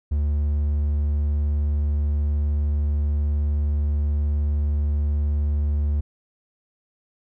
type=tone; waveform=triangle; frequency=73.42 Hz; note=D2; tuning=in tune; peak=-17 dBFS; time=0.11-6.01 s; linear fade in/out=10 ms; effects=none